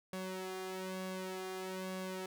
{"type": "tone with flanger", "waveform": "sawtooth", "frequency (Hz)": 187.1, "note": "F#3", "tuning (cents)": 20, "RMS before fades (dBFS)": -42, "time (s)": [0.13, 2.26], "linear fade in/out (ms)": 2, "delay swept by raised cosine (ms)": [1.8, 2.5], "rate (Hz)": 1.1, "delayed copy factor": 0.9, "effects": []}